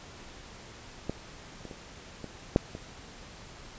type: clicks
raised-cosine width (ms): 2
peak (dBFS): -17 / -27 / -29 / -25 / -7 / -25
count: 6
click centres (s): 1.096 / 1.653 / 1.712 / 2.243 / 2.561 / 2.751
effects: pink hiss -48 dBFS RMS until 3.78 s + resampled to 16000 Hz